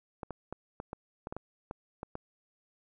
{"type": "clicks", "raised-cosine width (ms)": 1, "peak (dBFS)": -24, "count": 11, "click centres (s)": [0.232, 0.307, 0.526, 0.801, 0.931, 1.271, 1.325, 1.366, 1.711, 2.031, 2.154], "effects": []}